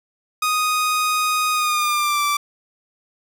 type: tone with pitch glide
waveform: sawtooth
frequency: 1244.5 to 1167.9 Hz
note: D#6 to D6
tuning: 0 to -10 cents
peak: -14 dBFS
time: 0.42-2.37 s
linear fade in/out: 5 ms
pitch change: -110 cents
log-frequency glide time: 1.52-2.24 s
effects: none